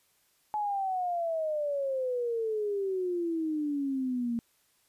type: exponential sweep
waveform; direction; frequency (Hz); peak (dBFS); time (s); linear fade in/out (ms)
sine; down; 855 to 230.3; -28; 0.54-4.39; 0
effects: white hiss -69 dBFS RMS until 4.88 s + resampled to 32000 Hz